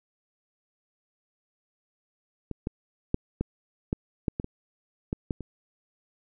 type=clicks; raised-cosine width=3 ms; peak=-20 / -16 / -10 / -14 / -13 / -12 / -16 / -21 / -15 / -15 / -24 dBFS; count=11; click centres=2.513 / 2.671 / 3.144 / 3.41 / 3.929 / 4.282 / 4.399 / 4.444 / 5.129 / 5.308 / 5.407 s; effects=none